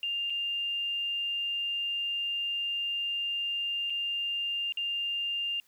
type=tone with dropouts; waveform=sine; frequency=2800 Hz; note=F7; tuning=4 cents sharp; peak=-29 dBFS; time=0.03-5.6 s; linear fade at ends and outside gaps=1 ms; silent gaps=0.299-0.303 / 3.899-3.903 / 4.723-4.772 s; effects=white hiss -66 dBFS RMS until 5.67 s